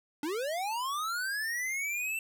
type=linear sweep; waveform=square; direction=up; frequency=280 to 2692 Hz; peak=-32 dBFS; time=0.23-2.19 s; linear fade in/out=2 ms; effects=none